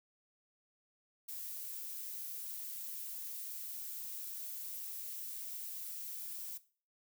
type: noise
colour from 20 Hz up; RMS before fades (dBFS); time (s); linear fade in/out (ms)
violet; -44; 1.28-6.58; 10
effects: noise-tail reverb RT60 0.4 s tail -17 dB re dry